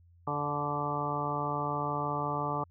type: harmonic tone with a mistuned harmonic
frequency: 145.6 Hz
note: D3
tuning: 15 cents flat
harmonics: 1 / 2 / 3 / 4 / 5 / 6 / 7 / 8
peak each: -37 / -40 / -40 / -40 / -39 / -36 / -40 / -35 dBFS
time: 0.27-2.64 s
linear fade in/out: 5 ms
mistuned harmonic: 4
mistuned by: +21 cents
effects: added 86 Hz sine -57 dBFS peak until 2.7 s